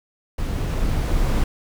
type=noise with level ramp; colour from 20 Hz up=brown; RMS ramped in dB=-24 to -18 dBFS; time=0.38-1.44 s; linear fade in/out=5 ms; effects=none